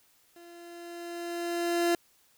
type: tone with level ramp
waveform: 30% pulse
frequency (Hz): 343.5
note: F4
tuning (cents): -29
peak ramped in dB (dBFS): -47 to -20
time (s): 0.36-1.95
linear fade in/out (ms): 2
effects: white hiss -65 dBFS RMS until 2.37 s